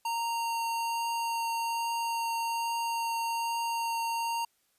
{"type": "tone with vibrato", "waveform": "square", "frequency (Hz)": 924, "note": "A#5", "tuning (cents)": -16, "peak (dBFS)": -30, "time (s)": [0.05, 4.45], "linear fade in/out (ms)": 5, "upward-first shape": "triangle", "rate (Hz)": 1.2, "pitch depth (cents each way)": 8, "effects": ["white hiss -72 dBFS RMS until 4.78 s", "resampled to 32000 Hz"]}